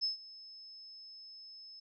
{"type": "tone with ADSR envelope", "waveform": "sine", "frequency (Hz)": 5220, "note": "E8", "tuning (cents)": -18, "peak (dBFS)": -29, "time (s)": [0.01, 1.8], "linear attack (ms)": 27, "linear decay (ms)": 130, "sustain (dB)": -20, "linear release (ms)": 8, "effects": []}